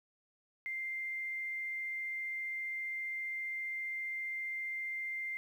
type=tone with quantisation; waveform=sine; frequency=2095 Hz; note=C7; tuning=2 cents sharp; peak=-36 dBFS; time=0.66-5.37 s; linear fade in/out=0 ms; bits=11; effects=none